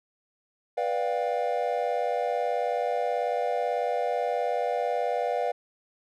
triangle chord, G dominant seventh, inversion first, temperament just, 490 / 588 / 705.6 / 784 Hz, B4 / D5 / F5 / G5, -14 / +2 / +18 / 0 cents, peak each -28 / -29 / -27 / -32 dBFS, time 0.77-5.52 s, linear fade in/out 10 ms, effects none

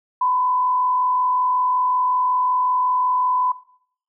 sine tone with frequency modulation, 1004 Hz, B5, 28 cents sharp, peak -16 dBFS, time 0.21-3.52 s, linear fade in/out 5 ms, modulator 45.4 Hz, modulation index 0.37, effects noise-tail reverb RT60 0.6 s tail -19 dB re dry

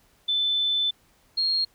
sine tone pair in turn, 3520 / 4255 Hz, A7 / C8, 0 / +28 cents, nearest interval minor third, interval 328 cents, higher second, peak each -21 dBFS, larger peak neither, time 0.28-0.91 / 1.37-1.65 s, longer first, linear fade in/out 10 ms, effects pink hiss -62 dBFS RMS until 1.74 s

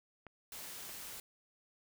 clicks, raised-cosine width 0.5 ms, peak -35 dBFS, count 2, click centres 0.267 / 0.895 s
white noise, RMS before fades -47 dBFS, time 0.52-1.2 s, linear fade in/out 2 ms
effects none

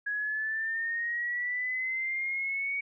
sine linear sweep, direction up, 1661.2 to 2249 Hz, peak -29 dBFS, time 0.06-2.81 s, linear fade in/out 10 ms, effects none

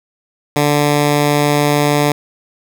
10% pulse tone, 146.5 Hz, D3, 4 cents flat, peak -3 dBFS, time 0.56-2.12 s, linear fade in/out 2 ms, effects none

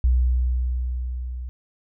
sine tone with level ramp, 62.1 Hz, B1, 10 cents sharp, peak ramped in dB -14 to -29 dBFS, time 0.04-1.49 s, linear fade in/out 0 ms, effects none

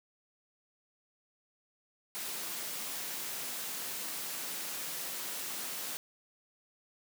white high-pass noise, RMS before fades -39 dBFS, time 2.15-5.97 s, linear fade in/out 0 ms, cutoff 150 Hz, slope 24 dB/octave, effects none

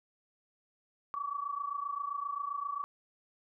sine tone pair together, 1123 / 1150.6 Hz, C#6 / D6, +22 / -36 cents, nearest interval unison, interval 42 cents, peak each -38 / -36 dBFS, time 1.14-2.84 s, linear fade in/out 0 ms, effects none

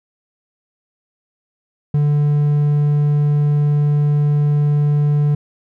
triangle tone, 146.83 Hz, D3, in tune, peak -10 dBFS, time 1.94-5.35 s, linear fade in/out 5 ms, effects none

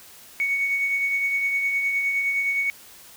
sine tone with tremolo, 2226 Hz, C#7, 7 cents sharp, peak -18 dBFS, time 0.4-2.7 s, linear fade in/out 0 ms, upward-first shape triangle, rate 9.7 Hz, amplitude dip 45%, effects tanh soft clip ceiling -15 dBFS + white hiss -47 dBFS RMS until 3.16 s

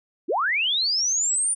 sine linear sweep, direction up, 246.9 to 9400 Hz, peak -20 dBFS, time 0.28-1.55 s, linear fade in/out 20 ms, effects none

